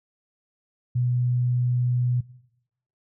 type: tone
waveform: sine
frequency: 123.47 Hz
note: B2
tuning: in tune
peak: -20 dBFS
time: 0.95-2.21 s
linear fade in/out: 10 ms
effects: noise-tail reverb RT60 0.8 s tail -19 dB re dry